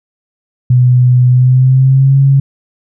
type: tone with pitch glide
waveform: sine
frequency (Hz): 125 to 137.1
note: B2 to C#3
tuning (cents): +21 to -19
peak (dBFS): -4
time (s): 0.7-2.4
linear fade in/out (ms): 5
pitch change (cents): +160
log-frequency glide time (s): 1.29-2.19
effects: none